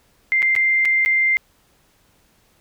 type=tone with dropouts; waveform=sine; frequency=2093 Hz; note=C7; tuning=in tune; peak=-14 dBFS; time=0.32-1.37 s; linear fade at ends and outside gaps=0 ms; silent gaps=0.421-0.427 / 0.552-0.563 / 0.851-0.855 / 1.05-1.06 s; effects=pink hiss -59 dBFS RMS until 2.6 s